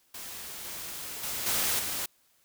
white noise with level steps, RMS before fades -41 / -39 / -34 / -28 / -33 dBFS, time 0.14-2.06 s, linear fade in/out 5 ms, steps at 0.64 / 1.23 / 1.46 / 1.79 s, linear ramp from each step 5 ms, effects white hiss -67 dBFS RMS until 2.44 s

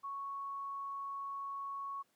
sine tone, 1108.7 Hz, C#6, in tune, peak -39 dBFS, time 0.03-2.03 s, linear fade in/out 20 ms, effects pink hiss -75 dBFS RMS until 2.15 s + high-pass 200 Hz 12 dB/octave

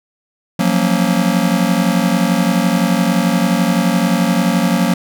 square chord, Gb major seventh, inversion third, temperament just, 173.43 / 185 / 231.2 / 277.5 Hz, F3 / Gb3 / Bb3 / Db4, -12 / 0 / -14 / +2 cents, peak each -19 / -17 / -18 / -22 dBFS, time 0.59-4.94 s, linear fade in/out 5 ms, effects none

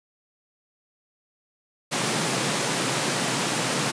pink high-pass noise, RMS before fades -25 dBFS, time 1.91-3.92 s, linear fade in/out 20 ms, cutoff 120 Hz, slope 96 dB/octave, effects resampled to 22050 Hz

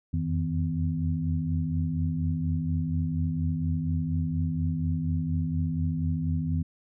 sine tone cluster, 83.9 / 88.1 / 160.1 / 252.5 Hz, E2 / F2 / D#3 / B3, +31 / +16 / +50 / +39 cents, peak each -32 / -31 / -28 / -33 dBFS, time 0.13-6.63 s, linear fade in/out 10 ms, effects none

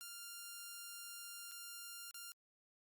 5% pulse tone with dropouts, 1396.9 Hz, F6, in tune, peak -37 dBFS, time 0.01-2.32 s, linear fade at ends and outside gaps 0 ms, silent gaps 1.513-1.518 / 2.11-2.144 s, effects Opus 48 kbps

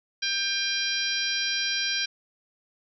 harmonic tone with a mistuned harmonic, 800 Hz, G5, 35 cents sharp, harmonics 2 / 3 / 4 / 5 / 6 / 7, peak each -32 / -32 / -32 / -32 / -32 / -32 dBFS, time 0.22-2.06 s, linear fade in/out 10 ms, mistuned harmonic 2, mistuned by -18 cents, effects none

